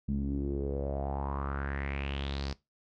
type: tone with low-pass filter sweep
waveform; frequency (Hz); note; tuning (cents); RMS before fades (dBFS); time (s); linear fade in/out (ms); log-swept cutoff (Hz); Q
sawtooth; 69.3; C#2; 0; -34; 0.08-2.53; 5; 200 to 5000; 5.2
effects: noise-tail reverb RT60 0.2 s tail -19 dB re dry